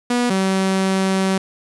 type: tone pair in turn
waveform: sawtooth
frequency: 243.3 / 191.01 Hz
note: B3 / G3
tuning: -26 / -45 cents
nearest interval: major third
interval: 419 cents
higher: first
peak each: -12 dBFS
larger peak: neither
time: 0.1-0.3 / 0.3-1.38 s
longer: second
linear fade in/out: 5 ms
effects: resampled to 24000 Hz + 7-bit